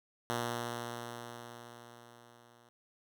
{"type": "tone with level ramp", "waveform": "5% pulse", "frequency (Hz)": 119, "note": "A#2", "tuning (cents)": 36, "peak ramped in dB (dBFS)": [-21, -50], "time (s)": [0.3, 2.69], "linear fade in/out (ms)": 0, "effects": []}